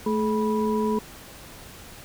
sine tone cluster, 218.4 / 427.1 / 980 Hz, A3 / G#4 / B5, -13 / +48 / -14 cents, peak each -24 / -25 / -29 dBFS, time 0.06-0.99 s, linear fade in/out 5 ms, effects pink hiss -44 dBFS RMS until 2.04 s

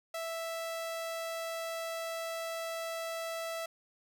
sawtooth tone, 659.3 Hz, E5, in tune, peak -32 dBFS, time 0.14-3.66 s, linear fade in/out 5 ms, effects none

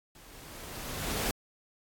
pink noise with level ramp, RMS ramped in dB -54 to -30 dBFS, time 0.15-1.31 s, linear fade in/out 2 ms, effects AAC 64 kbps

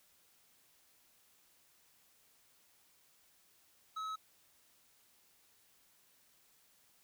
triangle tone with tanh clipping, 1287 Hz, E6, 42 cents flat, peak -40 dBFS, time 3.96-4.16 s, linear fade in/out 10 ms, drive 13 dB, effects white hiss -69 dBFS RMS until 7.03 s

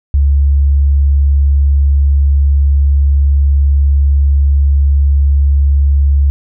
sine tone, 70.2 Hz, C#2, 22 cents sharp, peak -6 dBFS, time 0.14-6.3 s, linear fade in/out 0 ms, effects none

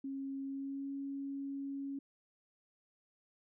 sine tone with pitch glide, 272.2 to 276.6 Hz, C#4 to C#4, -31 to -4 cents, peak -38 dBFS, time 0.04-1.99 s, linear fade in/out 5 ms, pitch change +27 cents, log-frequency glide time 0.43-0.91 s, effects none

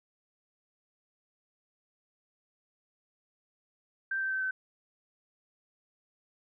sine tone with pitch steps, 1568 / 1555.4 / 1542.8 / 1530.4 Hz, G6 / G6 / G6 / G6, 0 / -14 / -28 / -42 cents, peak -29 dBFS, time 4.11-4.51 s, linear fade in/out 5 ms, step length 100 ms, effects none

